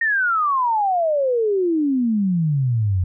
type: exponential sweep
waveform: sine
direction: down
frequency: 1864.7 to 87.31 Hz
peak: -16 dBFS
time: 0.01-3.04 s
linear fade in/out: 5 ms
effects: none